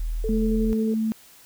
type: tone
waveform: sine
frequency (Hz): 40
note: D#1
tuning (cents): +49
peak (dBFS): -24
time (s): 0-0.73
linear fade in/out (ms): 0
type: tone with tremolo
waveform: sine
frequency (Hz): 440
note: A4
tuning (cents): 0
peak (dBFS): -26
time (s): 0.24-0.94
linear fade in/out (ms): 2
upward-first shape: square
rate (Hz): 11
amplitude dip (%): 25
type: tone with pitch glide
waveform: sine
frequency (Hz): 218.4 to 220.7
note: A3 to A3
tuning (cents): -13 to +5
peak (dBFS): -21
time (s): 0.29-1.12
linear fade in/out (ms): 0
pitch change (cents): +18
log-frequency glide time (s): 0.45-0.87
effects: white hiss -51 dBFS RMS until 1.45 s